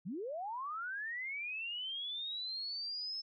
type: linear sweep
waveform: sine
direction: up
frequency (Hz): 146.83 to 5274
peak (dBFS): -38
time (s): 0.05-3.22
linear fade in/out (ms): 20
effects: none